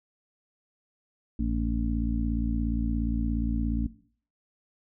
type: harmonic tone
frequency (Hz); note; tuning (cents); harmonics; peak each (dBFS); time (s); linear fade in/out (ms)
57.1; A#1; -35; 1 / 2 / 3 / 4 / 5; -28 / -36 / -39 / -29 / -33; 1.39-3.87; 5
effects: noise-tail reverb RT60 0.5 s tail -17 dB re dry